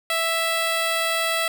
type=tone with notch filter; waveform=5% pulse; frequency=659.3 Hz; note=E5; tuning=in tune; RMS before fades=-23 dBFS; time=0.1-1.48 s; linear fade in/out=2 ms; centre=6200 Hz; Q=0.68; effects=none